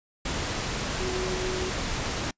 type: tone in noise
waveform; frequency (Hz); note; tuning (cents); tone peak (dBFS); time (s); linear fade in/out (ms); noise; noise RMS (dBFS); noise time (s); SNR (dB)
sine; 370; F#4; 0; -30; 1-1.7; 5; pink; -30; 0.25-2.31; -3
effects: noise-tail reverb RT60 0.1 s tail -26 dB re dry + resampled to 16000 Hz